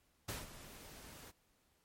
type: noise with ADSR envelope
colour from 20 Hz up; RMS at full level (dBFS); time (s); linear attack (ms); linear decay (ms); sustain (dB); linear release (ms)
pink; -41; 0.28-1.32; 9; 170; -13; 29
effects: pink hiss -75 dBFS RMS until 1.84 s + MP3 64 kbps